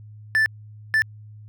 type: tone bursts at uneven times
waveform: triangle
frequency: 1760 Hz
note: A6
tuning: in tune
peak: -14 dBFS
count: 2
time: 0.35-0.46 / 0.94-1.02 s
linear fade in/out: 0 ms
effects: added 106 Hz sine -40 dBFS peak until 1.48 s